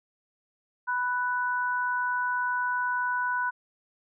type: tone pair together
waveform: sine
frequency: 990.2 / 1486 Hz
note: B5 / F#6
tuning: +4 / +7 cents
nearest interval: perfect fifth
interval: 703 cents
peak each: -28 / -28 dBFS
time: 0.87-3.51 s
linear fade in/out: 20 ms
effects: none